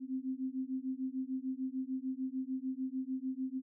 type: beating tone pair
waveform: sine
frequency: 257.9 / 264.6 Hz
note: C4 / C4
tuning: -25 / +20 cents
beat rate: 6.7 Hz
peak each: -38 / -38 dBFS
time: 0-3.62 s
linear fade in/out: 50 ms
effects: none